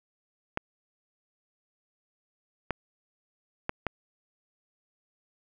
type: clicks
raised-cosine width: 0.5 ms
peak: -13 dBFS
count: 4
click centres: 0.574 / 2.707 / 3.694 / 3.867 s
effects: none